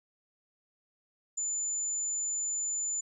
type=tone; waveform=sine; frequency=7040 Hz; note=A8; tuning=in tune; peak=-30 dBFS; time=1.37-3.01 s; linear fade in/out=10 ms; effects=none